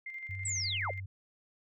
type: tone with tremolo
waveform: sine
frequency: 2097 Hz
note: C7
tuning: 3 cents sharp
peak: -38 dBFS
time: 0.06-1 s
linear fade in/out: 5 ms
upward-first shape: square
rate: 12 Hz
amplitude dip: 45%
type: tone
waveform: sine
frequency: 96 Hz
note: G2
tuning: 36 cents flat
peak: -38 dBFS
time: 0.29-1.06 s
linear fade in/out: 5 ms
type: linear sweep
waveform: sine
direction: down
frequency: 8040 to 431 Hz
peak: -32 dBFS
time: 0.45-0.91 s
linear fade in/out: 5 ms
effects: none